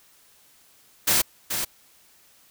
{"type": "noise with echo", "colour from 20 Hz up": "white", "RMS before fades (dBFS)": -20, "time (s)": [1.07, 1.22], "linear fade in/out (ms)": 10, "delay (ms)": 430, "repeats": 1, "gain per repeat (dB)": -7, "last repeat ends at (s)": 1.65, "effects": ["white hiss -57 dBFS RMS until 2.5 s"]}